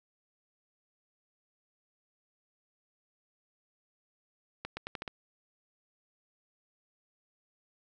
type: accelerating click train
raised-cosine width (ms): 0.3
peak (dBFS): -21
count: 6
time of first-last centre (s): 4.65-5.078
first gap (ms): 120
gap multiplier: 0.83
effects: none